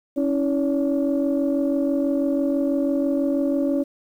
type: tone cluster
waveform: sine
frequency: 276.9 / 323 / 568 Hz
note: C#4 / E4 / C#5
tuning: -2 / -35 / +42 cents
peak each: -20 / -25 / -24 dBFS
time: 0.16-3.84 s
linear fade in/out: 20 ms
effects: tanh soft clip ceiling -12 dBFS + 9-bit